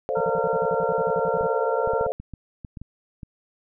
sine chord, D minor seventh, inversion second, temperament equal with one note detuned, 440 / 524.8 / 587.3 / 698.5 Hz, A4 / C5 / D5 / F5, 0 / +5 / 0 / 0 cents, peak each -29 / -26 / -30 / -31 dBFS, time 0.09-2.12 s, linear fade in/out 0 ms
harmonic tone, 457.9 Hz, A#4, 31 cents flat, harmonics 1 / 2 / 3, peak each -26 / -29 / -31 dBFS, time 0.15-2.07 s, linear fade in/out 10 ms
sine tone bursts, 172.5 Hz, F3, 21 cents flat, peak -31 dBFS, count 15, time 0.17-1.465 s, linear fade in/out 0 ms, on 35 ms, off 55 ms
clicks, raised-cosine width 5 ms, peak -24 dBFS, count 11, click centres 1.41 / 1.875 / 1.935 / 2.011 / 2.065 / 2.2 / 2.337 / 2.648 / 2.772 / 2.816 / 3.232 s
effects none

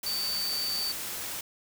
sine tone in noise, 4575 Hz, D8, 46 cents flat, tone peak -29 dBFS, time 0.06-0.92 s, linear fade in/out 5 ms, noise white, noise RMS -36 dBFS, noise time 0.03-1.41 s, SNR +4 dB, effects none

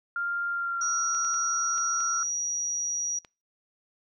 sine tone with pitch glide, 1396.9 to 1365 Hz, F6 to F6, 0 to -40 cents, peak -27 dBFS, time 0.16-2.23 s, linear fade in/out 2 ms, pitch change -40 cents, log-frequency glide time 0.49-1.03 s
sine tone, 5770 Hz, F#8, 44 cents flat, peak -27 dBFS, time 0.81-3.19 s, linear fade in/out 5 ms
clicks, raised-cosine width 0.2 ms, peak -29 dBFS, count 6, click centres 1.148 / 1.248 / 1.342 / 1.78 / 2.005 / 3.248 s
effects noise-tail reverb RT60 0.3 s tail -26 dB re dry

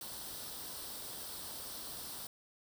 white noise with comb filter, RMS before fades -45 dBFS, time 0.01-2.27 s, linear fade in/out 2 ms, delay 0.22 ms, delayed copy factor +0.6, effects none

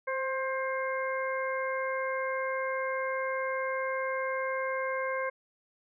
harmonic tone with a mistuned harmonic, 530 Hz, C5, 22 cents sharp, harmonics 1 / 2 / 3 / 4, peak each -32 / -35 / -37 / -38 dBFS, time 0.07-5.3 s, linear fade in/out 10 ms, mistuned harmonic 1, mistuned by -16 cents, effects none

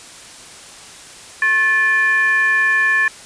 sine tone with frequency modulation, 1744 Hz, A6, 16 cents flat, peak -12 dBFS, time 1.42-3.08 s, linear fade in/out 2 ms, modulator 663 Hz, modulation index 0.51, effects white hiss -38 dBFS RMS until 3.25 s + resampled to 22050 Hz

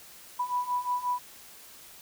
sine beating tone pair, 983 / 988.6 Hz, B5 / B5, -8 / +1 cents, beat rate 5.6 Hz, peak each -32 / -29 dBFS, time 0.39-1.19 s, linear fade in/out 10 ms, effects white hiss -50 dBFS RMS until 2.01 s

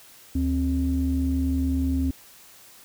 sine tone pair together, 74.28 / 264.7 Hz, D2 / C4, +20 / +20 cents, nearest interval octave + minor seventh, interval 2200 cents, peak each -23 dBFS, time 0.35-2.11 s, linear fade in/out 5 ms, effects tanh soft clip ceiling -14 dBFS + white hiss -50 dBFS RMS until 2.84 s

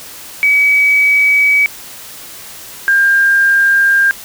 sine tone pair in turn, 2276 / 1599.9 Hz, C#7 / G6, +45 / +35 cents, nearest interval tritone, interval 610 cents, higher first, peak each -7 / -7 dBFS, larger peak neither, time 0.43-1.66 / 2.88-4.11 s, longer neither, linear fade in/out 0 ms, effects white hiss -32 dBFS RMS until 4.24 s

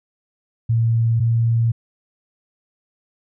sine tone pair in turn, 114.8 / 115.53 Hz, A#2 / A#2, -26 / -15 cents, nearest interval unison, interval 11 cents, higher second, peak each -14 dBFS, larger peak neither, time 0.69-1.2 / 1.2-1.72 s, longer second, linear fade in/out 10 ms, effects none

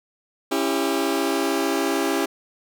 sawtooth chord, C# diminished, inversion none, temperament just, 277.2 / 332.6 / 399.1 Hz, C#4 / E4 / G4, 0 / +16 / +31 cents, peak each -21 dBFS, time 0.51-2.26 s, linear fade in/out 10 ms, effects none

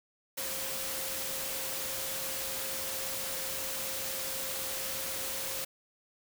sine tone in noise, 532 Hz, C5, 29 cents sharp, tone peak -45 dBFS, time 0.37-5.65 s, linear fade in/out 10 ms, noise white, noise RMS -36 dBFS, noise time 0.37-5.65 s, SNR -12 dB, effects none

